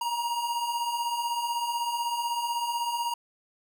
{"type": "beating tone pair", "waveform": "square", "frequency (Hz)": [932, 948], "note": ["A#5", "A#5"], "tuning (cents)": [-1, 29], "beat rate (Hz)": 16, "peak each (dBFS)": [-36, -29], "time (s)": [0.01, 3.14], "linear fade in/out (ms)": 5, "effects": []}